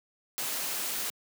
white noise, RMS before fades -33 dBFS, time 0.38-1.1 s, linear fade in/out 0 ms, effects high-pass 200 Hz 12 dB/octave

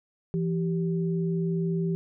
sine tone pair together, 168.3 / 389.3 Hz, E3 / G4, +36 / -12 cents, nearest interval octave + minor third, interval 1452 cents, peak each -25 / -31 dBFS, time 0.34-1.95 s, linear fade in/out 0 ms, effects none

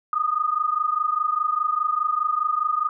sine tone pair together, 1219.6 / 1244.5 Hz, D#6 / D#6, -35 / 0 cents, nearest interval unison, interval 35 cents, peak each -23 dBFS, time 0.13-2.89 s, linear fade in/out 2 ms, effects none

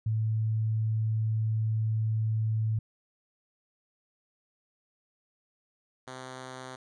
sine / 5% pulse tone pair in turn, 110 / 129.27 Hz, A2 / C3, 0 / -21 cents, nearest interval minor third, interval 279 cents, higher second, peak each -25 / -29 dBFS, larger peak first, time 0.06-2.79 / 6.07-6.76 s, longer first, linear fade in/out 5 ms, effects resampled to 22050 Hz

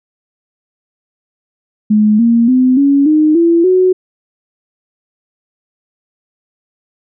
sine tone with pitch steps, 212.3 / 232.9 / 255.4 / 280.1 / 307.3 / 337 / 369.6 Hz, G#3 / A#3 / C4 / C#4 / D#4 / E4 / F#4, +38 / -1 / -42 / +18 / -21 / +38 / -2 cents, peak -6 dBFS, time 1.9-3.93 s, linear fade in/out 10 ms, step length 290 ms, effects none

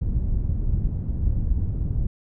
pink low-pass noise, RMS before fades -23 dBFS, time 0.01-2.07 s, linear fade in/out 10 ms, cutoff 110 Hz, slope 12 dB/octave, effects none

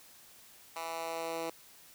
10% pulse tone with high-pass filter sweep, 164.81 Hz, E3, in tune, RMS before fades -38 dBFS, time 0.76-1.5 s, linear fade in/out 2 ms, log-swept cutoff 910 to 380 Hz, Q 1.4, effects white hiss -57 dBFS RMS until 1.94 s

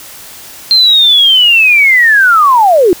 sine linear sweep, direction down, 4186 to 327.1 Hz, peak -3 dBFS, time 0.71-2.93 s, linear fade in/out 0 ms, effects white hiss -31 dBFS RMS until 3 s

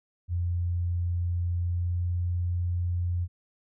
sine tone with pitch glide, 87.31 to 87.97 Hz, F2 to F2, 0 to +13 cents, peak -25 dBFS, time 0.28-3.28 s, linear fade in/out 50 ms, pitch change +13 cents, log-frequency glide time 1.62-2.02 s, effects none

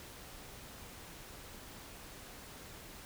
silence, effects pink hiss -51 dBFS RMS until 3.05 s

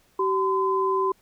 sine tone pair together, 382.7 / 1020.6 Hz, G4 / C6, -42 / -43 cents, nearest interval octave + perfect fourth, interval 1699 cents, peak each -23 dBFS, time 0.19-1.12 s, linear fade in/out 5 ms, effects pink hiss -62 dBFS RMS until 1.21 s

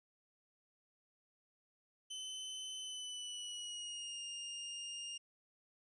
sawtooth tone with pitch glide, 3043 to 2823 Hz, F#7 to F7, +48 to +18 cents, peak -40 dBFS, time 2.1-5.18 s, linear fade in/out 10 ms, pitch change -130 cents, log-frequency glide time 2.8-4.23 s, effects resampled to 22050 Hz

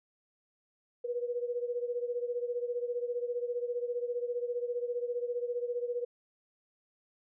sine beating tone pair, 480.5 / 495.5 Hz, B4 / B4, -48 / +6 cents, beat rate 15 Hz, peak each -33 / -37 dBFS, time 1.04-6.05 s, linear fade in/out 10 ms, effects none

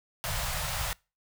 pink band-stop noise, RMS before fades -32 dBFS, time 0.24-0.93 s, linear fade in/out 0 ms, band 160 to 560 Hz, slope 48 dB/octave, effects noise-tail reverb RT60 0.3 s tail -25 dB re dry

